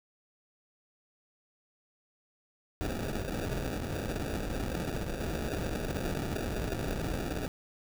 pink noise with sample-and-hold, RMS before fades -34 dBFS, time 2.81-7.48 s, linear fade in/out 0 ms, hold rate 1050 Hz, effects none

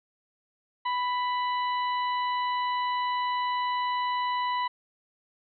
harmonic tone, 990 Hz, B5, 4 cents sharp, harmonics 1 / 2 / 3 / 4, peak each -26 / -36 / -40 / -42 dBFS, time 0.85-4.68 s, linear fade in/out 10 ms, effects none

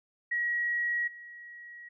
sine tone with level steps, 1908 Hz, A#6, 40 cents sharp, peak -27 / -44 dBFS, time 0.31-1.89 s, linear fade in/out 10 ms, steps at 1.07 s, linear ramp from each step 10 ms, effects none

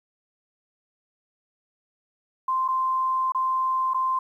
sine tone with dropouts, 1043 Hz, C6, 6 cents flat, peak -21 dBFS, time 2.48-4.19 s, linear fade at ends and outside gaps 5 ms, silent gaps 2.68-2.685 / 3.321-3.347 / 3.936-3.944 s, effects 10-bit

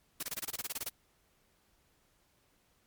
white noise bursts, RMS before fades -37 dBFS, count 13, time 0.2-0.89 s, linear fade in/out 5 ms, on 30 ms, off 25 ms, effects pink hiss -71 dBFS RMS until 2.86 s + MP3 96 kbps

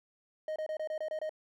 triangle tone bursts, 622.3 Hz, D#5, in tune, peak -31 dBFS, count 8, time 0.48-1.294 s, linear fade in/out 2 ms, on 79 ms, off 26 ms, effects none

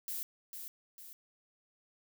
violet noise with echo, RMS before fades -39 dBFS, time 0.08-0.23 s, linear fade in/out 0 ms, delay 450 ms, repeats 2, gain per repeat -6 dB, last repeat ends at 1.13 s, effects none

